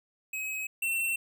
square tone pair in turn, 2549 / 2704 Hz, D#7 / E7, +41 / +43 cents, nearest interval minor second, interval 102 cents, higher second, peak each -33 / -28 dBFS, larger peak second, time 0.33-0.67 / 0.82-1.16 s, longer neither, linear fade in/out 5 ms, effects none

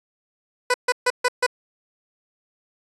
15% pulse tone bursts, 496.7 Hz, B4, 10 cents sharp, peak -10 dBFS, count 5, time 0.7-1.465 s, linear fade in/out 5 ms, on 41 ms, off 140 ms, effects resampled to 24000 Hz

